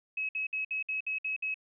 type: tone bursts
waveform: sine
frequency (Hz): 2565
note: E7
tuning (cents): -48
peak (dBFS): -30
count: 8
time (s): 0.17-1.543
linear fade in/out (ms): 5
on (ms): 120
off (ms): 59
effects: none